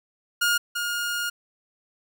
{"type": "tone pair in turn", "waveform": "sawtooth", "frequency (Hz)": [1423, 1423], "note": ["F6", "F6"], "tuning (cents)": [32, 32], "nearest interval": "unison", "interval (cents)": 0, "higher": "neither", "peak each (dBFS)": [-16, -22], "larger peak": "first", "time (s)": [[0.41, 0.58], [0.75, 1.3]], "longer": "second", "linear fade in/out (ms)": 10, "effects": []}